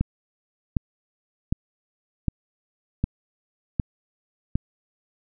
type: click train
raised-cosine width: 5 ms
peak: -9 dBFS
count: 7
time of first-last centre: 0.01-4.555 s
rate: 1.32 Hz
effects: none